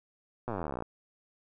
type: slowing click train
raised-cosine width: 1 ms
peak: -21 dBFS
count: 29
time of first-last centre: 0.48-0.823 s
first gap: 8 ms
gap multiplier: 1.03
effects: none